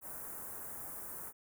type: band-stop noise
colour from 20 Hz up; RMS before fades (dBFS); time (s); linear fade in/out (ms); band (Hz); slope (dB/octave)
white; -45; 0.01-1.33; 50; 1500 to 9100; 24
effects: none